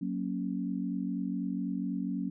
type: chord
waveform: sine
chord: F# major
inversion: none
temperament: equal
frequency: 185 / 233.1 / 277.2 Hz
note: F#3 / A#3 / C#4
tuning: 0 / 0 / 0 cents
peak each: -34 / -36 / -35 dBFS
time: 0.01-2.3 s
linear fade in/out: 10 ms
effects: none